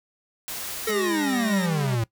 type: noise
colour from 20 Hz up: white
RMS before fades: -33 dBFS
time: 0.48-0.91 s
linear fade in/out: 0 ms
type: tone with vibrato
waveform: sawtooth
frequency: 1864.7 Hz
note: A#6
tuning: in tune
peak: -28 dBFS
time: 0.86-1.67 s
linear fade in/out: 20 ms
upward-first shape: triangle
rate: 6.2 Hz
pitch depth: 23 cents each way
type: exponential sweep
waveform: square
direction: down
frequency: 450 to 110 Hz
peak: -23 dBFS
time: 0.87-2.04 s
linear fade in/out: 5 ms
type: tone with pitch glide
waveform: sawtooth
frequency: 210 to 197.07 Hz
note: G#3 to G3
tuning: +19 to +9 cents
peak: -26 dBFS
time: 0.88-1.96 s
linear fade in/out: 20 ms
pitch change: -110 cents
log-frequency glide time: 0.99-1.37 s
effects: noise-tail reverb RT60 0.1 s tail -20 dB re dry